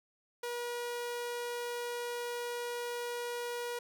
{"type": "tone", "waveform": "sawtooth", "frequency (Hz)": 480.8, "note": "B4", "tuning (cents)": -46, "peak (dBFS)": -32, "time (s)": [0.43, 3.79], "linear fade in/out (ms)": 5, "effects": []}